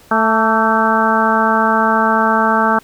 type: harmonic tone with a mistuned harmonic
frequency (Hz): 221.4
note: A3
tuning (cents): +11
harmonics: 1 / 2 / 3 / 4 / 5 / 6 / 7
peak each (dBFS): -18 / -22 / -20 / -16 / -19 / -18 / -19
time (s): 0.11-2.79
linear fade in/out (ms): 5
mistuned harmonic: 5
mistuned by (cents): +46
effects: pink hiss -46 dBFS RMS until 2.83 s